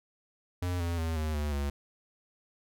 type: tone with pitch steps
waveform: square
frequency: 89.3 / 85.27 / 81.42 / 77.74 / 74.23 / 70.88 Hz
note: F2 / F2 / E2 / D#2 / D2 / C#2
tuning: +39 / -41 / -21 / -1 / +19 / +39 cents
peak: -30 dBFS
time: 0.62-1.7 s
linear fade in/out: 5 ms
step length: 180 ms
effects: none